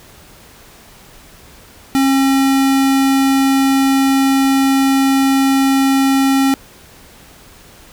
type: tone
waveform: square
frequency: 270 Hz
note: C#4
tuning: 45 cents flat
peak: -11 dBFS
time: 1.95-6.54 s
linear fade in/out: 0 ms
effects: pink hiss -42 dBFS RMS until 7.92 s